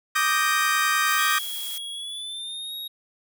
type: chord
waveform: 35% pulse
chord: Eb major seventh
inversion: third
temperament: equal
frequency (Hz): 1174.7 / 1244.5 / 1568 / 1864.7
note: D6 / Eb6 / G6 / Bb6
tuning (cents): 0 / 0 / 0 / 0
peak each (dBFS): -24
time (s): 0.15-1.39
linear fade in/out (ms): 10
type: noise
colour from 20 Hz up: blue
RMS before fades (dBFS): -35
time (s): 1.07-1.78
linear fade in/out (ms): 2
type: tone with pitch glide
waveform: square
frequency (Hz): 3322 to 3772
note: G#7 to A#7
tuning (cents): 0 to +20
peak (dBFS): -32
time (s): 1.18-2.88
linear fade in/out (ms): 10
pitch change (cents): +220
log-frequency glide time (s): 1.91-2.74
effects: none